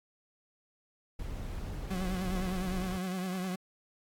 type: noise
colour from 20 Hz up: brown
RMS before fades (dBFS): -38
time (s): 1.19-2.98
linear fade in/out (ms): 5
type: tone with vibrato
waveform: 40% pulse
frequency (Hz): 185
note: F#3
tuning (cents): 0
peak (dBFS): -32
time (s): 1.9-3.56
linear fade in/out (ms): 10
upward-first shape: triangle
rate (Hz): 9.8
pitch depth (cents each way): 70
effects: AAC 64 kbps